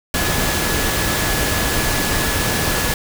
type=tone in noise; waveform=sine; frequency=1700 Hz; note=G#6; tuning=40 cents sharp; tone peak=-27 dBFS; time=0.14-2.94 s; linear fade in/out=2 ms; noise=pink; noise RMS=-19 dBFS; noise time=0.14-2.94 s; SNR=-11 dB; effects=none